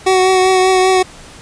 25% pulse tone with vibrato, 374 Hz, F#4, 19 cents sharp, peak -5 dBFS, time 0.06-1.03 s, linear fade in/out 10 ms, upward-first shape triangle, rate 5.1 Hz, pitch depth 24 cents each way, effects pink hiss -37 dBFS RMS until 1.41 s + resampled to 22050 Hz

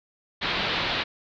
white low-pass noise, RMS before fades -27 dBFS, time 0.41-1.04 s, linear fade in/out 20 ms, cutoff 4200 Hz, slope 48 dB/octave, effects none

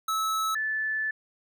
square / sine tone pair in turn, 1300 / 1745.3 Hz, E6 / A6, -24 / -15 cents, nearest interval perfect fourth, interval 509 cents, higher second, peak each -26 dBFS, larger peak neither, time 0.08-0.55 / 0.55-1.11 s, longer second, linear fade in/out 5 ms, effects none

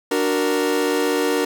40% pulse chord, D augmented, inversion none, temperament equal, 293.7 / 370 / 466.2 Hz, D4 / F#4 / A#4, 0 / 0 / 0 cents, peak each -22 / -23 / -20 dBFS, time 0.11-1.45 s, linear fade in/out 5 ms, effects none

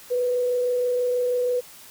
sine tone with frequency modulation, 493.9 Hz, B4, in tune, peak -20 dBFS, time 0.1-1.61 s, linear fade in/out 20 ms, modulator 26.2 Hz, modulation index 0.22, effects white hiss -46 dBFS RMS until 1.9 s

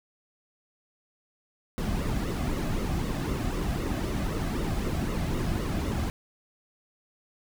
brown noise with flanger, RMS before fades -29 dBFS, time 1.78-6.1 s, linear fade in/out 0 ms, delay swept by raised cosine 1.2 to 2.2 ms, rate 3.9 Hz, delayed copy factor -0.6, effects none

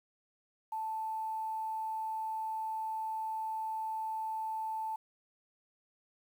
sine tone with quantisation, 880 Hz, A5, in tune, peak -34 dBFS, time 0.72-4.96 s, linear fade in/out 5 ms, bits 10, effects none

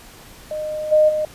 sine tone with level steps, 614 Hz, D#5, 23 cents flat, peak -23 / -10 / -18 dBFS, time 0.51-1.25 s, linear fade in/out 2 ms, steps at 0.91 / 1.08 s, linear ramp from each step 20 ms, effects pink hiss -43 dBFS RMS until 1.34 s + resampled to 32000 Hz

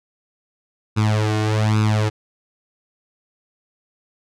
sawtooth tone with flanger, 107.6 Hz, A2, 38 cents flat, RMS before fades -18 dBFS, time 0.96-2.1 s, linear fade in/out 20 ms, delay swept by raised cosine 0.78 to 2.78 ms, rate 1.2 Hz, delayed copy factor +0.9, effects low-pass 7000 Hz 12 dB/octave

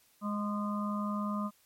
harmonic tone with a mistuned harmonic, 207.3 Hz, G#3, 3 cents flat, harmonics 1 / 3 / 5 / 6, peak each -32 / -43 / -40 / -39 dBFS, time 0.21-1.51 s, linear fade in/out 50 ms, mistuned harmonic 6, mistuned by -25 cents, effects white hiss -66 dBFS RMS until 1.65 s + MP3 64 kbps

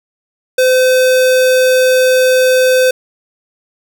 square tone, 512 Hz, C5, 38 cents flat, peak -8 dBFS, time 0.58-2.91 s, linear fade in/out 5 ms, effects none

